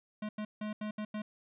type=tone bursts at uneven times; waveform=square; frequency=212.4 Hz; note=G#3; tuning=39 cents sharp; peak=-36 dBFS; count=6; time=0.22-0.29 / 0.38-0.45 / 0.61-0.73 / 0.81-0.91 / 0.98-1.05 / 1.14-1.22 s; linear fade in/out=5 ms; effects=resampled to 8000 Hz + 13-bit